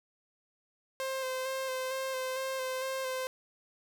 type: tone with vibrato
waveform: sawtooth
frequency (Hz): 523.3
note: C5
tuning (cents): 0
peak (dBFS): -29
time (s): 1-3.27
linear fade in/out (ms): 0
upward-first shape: square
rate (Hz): 2.2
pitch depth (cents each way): 19
effects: 10-bit

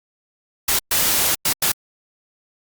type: noise bursts at uneven times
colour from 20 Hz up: white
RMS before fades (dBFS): -18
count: 4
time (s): 0.68-0.79 / 0.91-1.35 / 1.45-1.53 / 1.62-1.72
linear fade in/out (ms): 5
effects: Opus 48 kbps

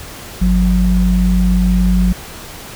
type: tone pair together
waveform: sine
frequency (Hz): 50.98 / 181.5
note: G#1 / F#3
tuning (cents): -31 / -33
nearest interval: octave + minor seventh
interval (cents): 2198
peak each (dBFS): -12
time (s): 0.41-2.13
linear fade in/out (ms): 10
effects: pink hiss -32 dBFS RMS until 2.75 s

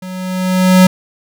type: tone with level ramp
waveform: square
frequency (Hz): 184.9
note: F#3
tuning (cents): -1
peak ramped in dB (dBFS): -26 to -3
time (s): 0.02-0.87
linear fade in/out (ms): 5
effects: none

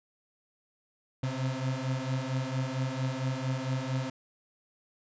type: beating tone pair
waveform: 35% pulse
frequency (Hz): 128.8 / 133.2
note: C3 / C3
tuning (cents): -27 / +31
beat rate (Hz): 4.4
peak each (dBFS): -31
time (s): 1.23-4.1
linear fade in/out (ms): 5
effects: resampled to 16000 Hz

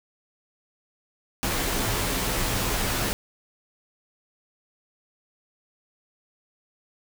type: noise with comb filter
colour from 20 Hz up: pink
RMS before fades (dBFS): -26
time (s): 1.43-3.13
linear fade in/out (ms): 0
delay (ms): 13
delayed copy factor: -0.5
effects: none

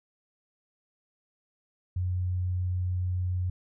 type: tone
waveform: sine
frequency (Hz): 90.7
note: F#2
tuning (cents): -34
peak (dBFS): -26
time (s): 1.96-3.5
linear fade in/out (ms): 5
effects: none

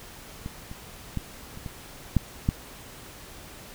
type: clicks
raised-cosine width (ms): 5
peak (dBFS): -21 / -26 / -16 / -28 / -22 / -7 / -9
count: 7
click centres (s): 0.461 / 0.714 / 1.173 / 1.574 / 1.662 / 2.167 / 2.489
effects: pink hiss -45 dBFS RMS until 3.74 s

